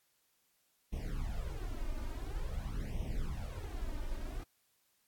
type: noise with flanger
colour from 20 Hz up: brown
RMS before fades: -38 dBFS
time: 0.92-4.44 s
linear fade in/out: 10 ms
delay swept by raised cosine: 0.33 to 3.33 ms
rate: 0.48 Hz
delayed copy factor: +1
effects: white hiss -75 dBFS RMS until 5.07 s + AAC 64 kbps